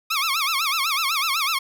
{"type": "tone with vibrato", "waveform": "15% pulse", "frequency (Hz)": 1200, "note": "D6", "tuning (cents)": 37, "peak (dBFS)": -14, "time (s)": [0.1, 1.59], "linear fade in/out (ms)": 10, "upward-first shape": "sine", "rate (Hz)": 8, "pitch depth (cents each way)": 200, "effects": []}